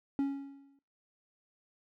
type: tone with exponential decay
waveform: triangle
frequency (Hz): 277.2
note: C#4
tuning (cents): 0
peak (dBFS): -24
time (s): 0.19-0.79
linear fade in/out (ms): 1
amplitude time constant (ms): 130
effects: noise-tail reverb RT60 0.5 s tail -23 dB re dry